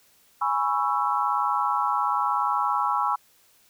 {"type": "chord", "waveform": "sine", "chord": "C# minor seventh", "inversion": "second", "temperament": "equal with one note detuned", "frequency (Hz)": [830.6, 987.8, 1108.7, 1323.9], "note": ["G#5", "B5", "C#6", "E6"], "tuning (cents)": [0, 0, 0, 7], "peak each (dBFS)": -27, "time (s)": [0.41, 3.16], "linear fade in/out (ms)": 10, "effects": ["white hiss -60 dBFS RMS until 3.69 s"]}